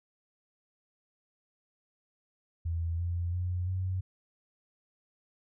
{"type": "tone with pitch steps", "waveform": "sine", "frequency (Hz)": [83.5, 86.54, 89.7, 92.97], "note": ["E2", "F2", "F2", "F#2"], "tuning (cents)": [23, -15, 47, 9], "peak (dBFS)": -29, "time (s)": [2.65, 4.01], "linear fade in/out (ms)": 10, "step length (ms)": 340, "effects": []}